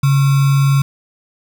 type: tone with sample-and-hold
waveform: sine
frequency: 138.59 Hz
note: C#3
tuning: in tune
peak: -9 dBFS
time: 0.03-0.82 s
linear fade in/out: 5 ms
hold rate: 1225 Hz
effects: none